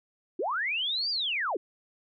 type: linear two-way sweep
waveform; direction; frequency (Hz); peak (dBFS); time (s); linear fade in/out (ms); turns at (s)
sine; up then down; 298.2 to 4873 to 298.2; -27; 0.39-1.57; 5; 1.1
effects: none